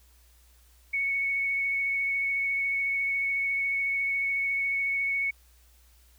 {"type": "tone with vibrato", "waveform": "sine", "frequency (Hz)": 2217, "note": "C#7", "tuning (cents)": 0, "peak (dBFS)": -25, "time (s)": [0.93, 5.31], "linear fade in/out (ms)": 10, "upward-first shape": "triangle", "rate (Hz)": 14, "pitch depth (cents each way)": 14, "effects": ["added 60 Hz sine -57 dBFS peak until 6.18 s", "white hiss -63 dBFS RMS until 6.18 s"]}